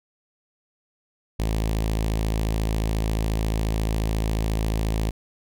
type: tone with notch filter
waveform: sawtooth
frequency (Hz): 54.2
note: A1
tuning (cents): -25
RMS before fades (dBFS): -24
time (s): 1.39-5.11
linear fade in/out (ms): 10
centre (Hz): 1400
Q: 1.6
effects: none